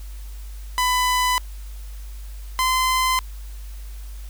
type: tone pair in turn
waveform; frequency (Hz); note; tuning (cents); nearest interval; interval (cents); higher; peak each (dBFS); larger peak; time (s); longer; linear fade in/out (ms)
sawtooth; 1000 / 1030.5; B5 / C6; +21 / -27; minor second; 52; second; -14; neither; 0.78-1.38 / 2.59-3.19; neither; 0
effects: added 50 Hz sine -32 dBFS peak until 4.29 s + white hiss -49 dBFS RMS until 4.29 s